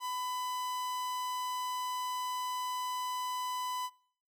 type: tone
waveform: 45% pulse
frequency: 1000 Hz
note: B5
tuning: 21 cents sharp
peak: -34 dBFS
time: 0-3.9 s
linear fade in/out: 50 ms
effects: noise-tail reverb RT60 0.6 s tail -25 dB re dry + MP3 96 kbps